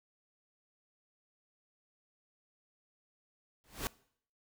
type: noise with exponential growth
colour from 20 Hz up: pink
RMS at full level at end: -32 dBFS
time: 3.64-3.87 s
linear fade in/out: 0 ms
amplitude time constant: 49 ms
effects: noise-tail reverb RT60 0.6 s tail -22 dB re dry